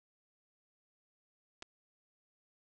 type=clicks; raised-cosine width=0.2 ms; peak=-29 dBFS; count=2; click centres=1.623 / 1.626 s; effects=resampled to 22050 Hz